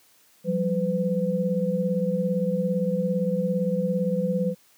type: tone cluster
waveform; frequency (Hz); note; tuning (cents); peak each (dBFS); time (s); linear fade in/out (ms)
sine; 175.2 / 192.8 / 504; F3 / G3 / B4; +6 / -28 / +35; -26; 0.44-4.55; 50
effects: white hiss -59 dBFS RMS until 4.77 s + high-pass 100 Hz 12 dB/octave